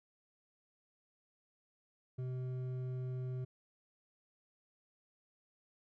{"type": "tone with hard clipping", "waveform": "triangle", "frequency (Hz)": 127.6, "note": "C3", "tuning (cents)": -43, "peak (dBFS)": -39, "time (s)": [2.18, 3.45], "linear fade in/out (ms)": 10, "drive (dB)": 11, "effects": []}